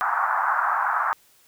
white band-pass noise, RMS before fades -23 dBFS, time 0.01-1.13 s, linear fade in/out 0 ms, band 780 to 1500 Hz, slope 48 dB/octave, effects white hiss -58 dBFS RMS until 1.47 s

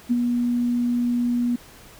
sine tone with ADSR envelope, 241.5 Hz, B3, 39 cents flat, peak -15 dBFS, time 0.09-1.56 s, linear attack 25 ms, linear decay 33 ms, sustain -4 dB, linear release 6 ms, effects pink hiss -47 dBFS RMS until 1.99 s

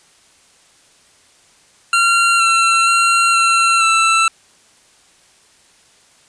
25% pulse tone with pitch steps, 1378 / 1352 / 1369 / 1355 / 1331 Hz, F6 / E6 / F6 / E6 / E6, -24 / +43 / -35 / +47 / +16 cents, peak -7 dBFS, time 1.93-4.28 s, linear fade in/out 2 ms, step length 470 ms, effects white hiss -51 dBFS RMS until 6.28 s + resampled to 22050 Hz

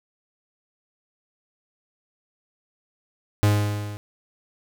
45% pulse tone with level ramp, 103.83 Hz, G#2, in tune, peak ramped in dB -14 to -33 dBFS, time 3.43-3.97 s, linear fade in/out 0 ms, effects none

